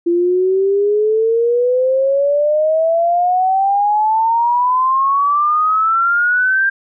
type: exponential sweep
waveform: sine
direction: up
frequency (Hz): 340 to 1597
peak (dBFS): -11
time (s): 0.06-6.7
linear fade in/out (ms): 10
effects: none